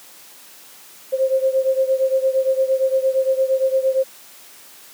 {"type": "beating tone pair", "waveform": "sine", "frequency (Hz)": [526, 534.7], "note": ["C5", "C5"], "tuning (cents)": [9, 37], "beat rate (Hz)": 8.7, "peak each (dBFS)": [-17, -20], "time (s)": [1.12, 4.04], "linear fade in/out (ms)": 20, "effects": ["white hiss -44 dBFS RMS until 4.93 s", "high-pass 200 Hz 12 dB/octave"]}